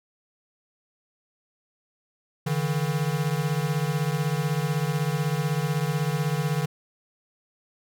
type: beating tone pair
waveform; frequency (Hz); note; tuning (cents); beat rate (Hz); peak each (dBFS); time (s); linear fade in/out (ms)
square; 143.4 / 159.4; D3 / D#3; -41 / +42; 16; -27 / -27; 2.46-6.66; 10
effects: none